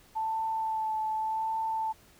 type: tone with vibrato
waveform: sine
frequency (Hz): 880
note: A5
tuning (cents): 0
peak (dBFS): -28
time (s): 0.15-1.93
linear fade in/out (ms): 20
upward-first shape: sine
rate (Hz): 0.85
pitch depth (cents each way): 18
effects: pink hiss -59 dBFS RMS until 2.19 s